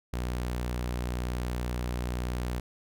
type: tone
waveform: sawtooth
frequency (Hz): 61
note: B1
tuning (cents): -21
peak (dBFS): -26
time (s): 0.13-2.6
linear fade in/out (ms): 5
effects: none